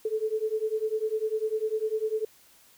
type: beating tone pair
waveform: sine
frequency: 430.8 / 440.8 Hz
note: A4 / A4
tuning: -37 / +3 cents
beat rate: 10 Hz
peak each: -29 dBFS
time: 0.05-2.25 s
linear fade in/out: 5 ms
effects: white hiss -58 dBFS RMS until 2.77 s